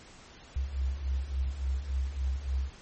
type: beating tone pair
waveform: sine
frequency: 64 / 67.5 Hz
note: C2 / C#2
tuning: -38 / -45 cents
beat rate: 3.5 Hz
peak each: -34 / -30 dBFS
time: 0.56-2.7 s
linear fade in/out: 5 ms
effects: pink hiss -52 dBFS RMS until 2.81 s + MP3 32 kbps